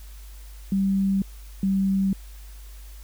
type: tone pair in turn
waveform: sine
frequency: 194.6 / 193.57 Hz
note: G3 / G3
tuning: -12 / -22 cents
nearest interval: unison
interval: 10 cents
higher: first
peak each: -19 dBFS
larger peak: neither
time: 0.72-1.22 / 1.63-2.13 s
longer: neither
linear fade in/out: 2 ms
effects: added 50 Hz sine -39 dBFS peak until 3.03 s + white hiss -52 dBFS RMS until 3.03 s